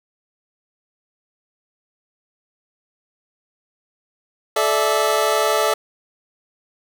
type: chord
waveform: 25% pulse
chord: A suspended fourth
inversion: none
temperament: equal with one note detuned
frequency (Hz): 432.2 / 587.3 / 659.3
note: A4 / D5 / E5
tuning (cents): -31 / 0 / 0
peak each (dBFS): -17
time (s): 4.56-5.74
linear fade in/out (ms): 5
effects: none